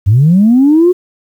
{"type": "linear sweep", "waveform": "sine", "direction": "up", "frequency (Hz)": [90.8, 370], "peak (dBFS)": -3, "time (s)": [0.06, 0.93], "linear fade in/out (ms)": 20, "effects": ["tanh soft clip ceiling 0 dBFS", "7-bit"]}